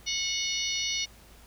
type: harmonic tone with a mistuned harmonic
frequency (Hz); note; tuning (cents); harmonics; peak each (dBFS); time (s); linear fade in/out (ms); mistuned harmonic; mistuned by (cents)
731; F#5; -21; 3 / 4 / 5 / 6 / 7 / 8; -35 / -34 / -35 / -35 / -39 / -34; 0.06-1.06; 20; 7; +40
effects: added 55 Hz sine -54 dBFS peak until 1.46 s + pink hiss -55 dBFS RMS until 1.46 s